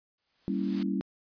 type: noise with exponential growth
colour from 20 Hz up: white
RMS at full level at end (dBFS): -40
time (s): 0.18-0.83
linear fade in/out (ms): 2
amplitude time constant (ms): 140
type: chord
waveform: sine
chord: G diminished seventh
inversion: none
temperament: equal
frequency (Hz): 196 / 233.1 / 277.2 / 329.6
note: G3 / Bb3 / Db4 / Fb4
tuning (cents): 0 / 0 / 0 / 0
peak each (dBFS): -30 / -35 / -33 / -36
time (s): 0.48-1.01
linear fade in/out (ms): 0
effects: resampled to 11025 Hz